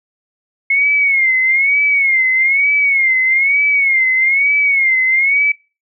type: tone with vibrato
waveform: sine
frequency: 2168 Hz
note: C#7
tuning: 39 cents flat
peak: -10 dBFS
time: 0.7-5.52 s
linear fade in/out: 5 ms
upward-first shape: sine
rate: 1.1 Hz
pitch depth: 100 cents each way
effects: noise-tail reverb RT60 0.3 s tail -20 dB re dry